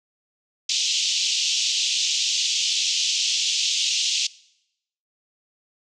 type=band-pass noise; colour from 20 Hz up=pink; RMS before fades=-23 dBFS; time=0.69-4.27 s; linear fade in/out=5 ms; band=2800 to 6900 Hz; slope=48 dB/octave; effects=noise-tail reverb RT60 0.8 s tail -21 dB re dry